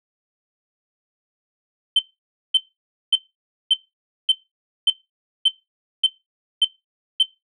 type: tone bursts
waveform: sine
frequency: 3090 Hz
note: G7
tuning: 26 cents flat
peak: -9 dBFS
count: 10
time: 1.96-7.23 s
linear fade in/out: 5 ms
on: 32 ms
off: 550 ms
effects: noise-tail reverb RT60 0.2 s tail -17 dB re dry + tanh soft clip ceiling -9 dBFS